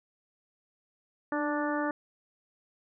harmonic tone with a mistuned harmonic, 293.7 Hz, D4, in tune, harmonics 1 / 2 / 3 / 4 / 5 / 6, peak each -31 / -34 / -36 / -37 / -38 / -39 dBFS, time 1.32-1.91 s, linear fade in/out 2 ms, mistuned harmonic 1, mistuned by +27 cents, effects none

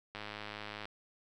click train, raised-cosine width 0.3 ms, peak -26 dBFS, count 75, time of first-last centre 0.15-0.855 s, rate 105 Hz, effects none

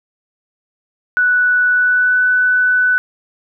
sine tone with pitch glide, 1480 to 1495.5 Hz, F#6 to F#6, 0 to +18 cents, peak -10 dBFS, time 1.17-2.98 s, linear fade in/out 0 ms, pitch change +18 cents, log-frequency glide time 1.71-2.2 s, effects none

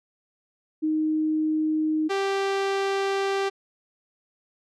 sine / sawtooth tone pair in turn, 311.1 / 392 Hz, D#4 / G4, 0 / 0 cents, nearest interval major third, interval 400 cents, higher second, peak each -21 / -19 dBFS, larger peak second, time 0.82-2.09 / 2.09-3.5 s, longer second, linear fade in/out 20 ms, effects low-pass 5000 Hz 12 dB/octave

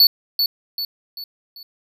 square tone with echo, 4452 Hz, C#8, 7 cents sharp, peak -9 dBFS, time 0-0.07 s, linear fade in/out 2 ms, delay 390 ms, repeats 4, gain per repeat -7 dB, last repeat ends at 1.63 s, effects none

